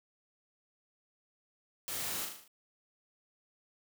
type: noise with echo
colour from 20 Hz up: white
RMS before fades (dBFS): -39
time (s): 1.88-2.25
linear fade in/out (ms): 0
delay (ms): 38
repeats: 6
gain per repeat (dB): -4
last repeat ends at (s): 2.478
effects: none